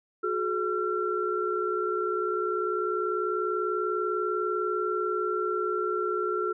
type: tone cluster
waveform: sine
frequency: 365.4 / 425.6 / 1359 Hz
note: F#4 / G#4 / F6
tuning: -22 / +42 / -48 cents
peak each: -30 dBFS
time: 0.23-6.53 s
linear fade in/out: 10 ms
effects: none